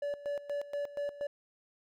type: tone with tremolo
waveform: triangle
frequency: 575 Hz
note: D5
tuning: 37 cents flat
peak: -30 dBFS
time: 0.02-1.27 s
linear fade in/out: 5 ms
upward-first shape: square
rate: 4.2 Hz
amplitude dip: 80%
effects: none